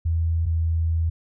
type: tone pair in turn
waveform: sine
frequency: 82.41 / 81.98 Hz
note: E2 / E2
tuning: 0 / -9 cents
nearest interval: unison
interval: 9 cents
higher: first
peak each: -19 dBFS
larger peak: neither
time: 0.05-0.46 / 0.46-1.1 s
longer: second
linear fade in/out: 10 ms
effects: none